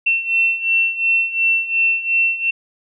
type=beating tone pair; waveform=sine; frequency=2698 / 2700.8 Hz; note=E7 / E7; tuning=+40 / +41 cents; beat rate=2.8 Hz; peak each=-20 / -16 dBFS; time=0.06-2.51 s; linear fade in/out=10 ms; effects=none